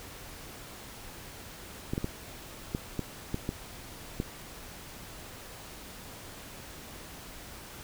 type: clicks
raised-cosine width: 3 ms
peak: -17 dBFS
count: 8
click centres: 1.935 / 1.979 / 2.044 / 2.749 / 2.993 / 3.344 / 3.491 / 4.201 s
effects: pink hiss -46 dBFS RMS until 7.83 s